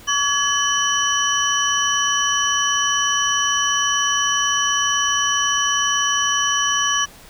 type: tone cluster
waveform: sine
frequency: 1134 / 1692 / 3019 / 5820 Hz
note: C#6 / G#6 / F#7 / F#8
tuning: +39 / +32 / +34 / -29 cents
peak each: -22 dBFS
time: 0.07-7.06 s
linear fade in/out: 20 ms
effects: pink hiss -44 dBFS RMS until 7.29 s